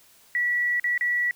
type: tone with dropouts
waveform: sine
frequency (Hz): 1943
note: B6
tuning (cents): -29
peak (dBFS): -21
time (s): 0.35-1.31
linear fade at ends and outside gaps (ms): 1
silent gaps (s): 0.798-0.842 / 0.977-1.01
effects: white hiss -56 dBFS RMS until 1.35 s